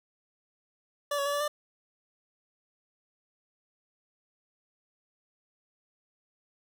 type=tone with pitch steps; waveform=25% pulse; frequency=578 / 561 / 573 / 578 / 594 Hz; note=D5 / C#5 / D5 / D5 / D5; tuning=-28 / +21 / -43 / -28 / +20 cents; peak=-24 dBFS; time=1.11-1.48 s; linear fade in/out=5 ms; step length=74 ms; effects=none